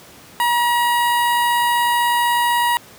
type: tone with notch filter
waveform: sawtooth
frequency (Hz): 956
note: A#5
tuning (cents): +43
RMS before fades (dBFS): -17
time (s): 0.4-2.77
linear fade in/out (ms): 0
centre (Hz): 5800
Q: 1
effects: pink hiss -43 dBFS RMS until 2.98 s + high-pass 100 Hz 12 dB/octave